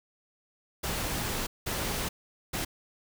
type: noise bursts at uneven times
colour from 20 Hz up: pink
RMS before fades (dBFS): -32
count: 3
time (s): 0.83-1.47 / 1.66-2.09 / 2.53-2.65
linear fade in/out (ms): 10
effects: none